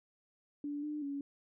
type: tone with pitch steps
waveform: sine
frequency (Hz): 290.1 / 299.3 / 281.4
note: D4 / D4 / C#4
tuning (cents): -21 / +33 / +26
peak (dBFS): -36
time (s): 0.64-1.21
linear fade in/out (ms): 2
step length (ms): 190
effects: none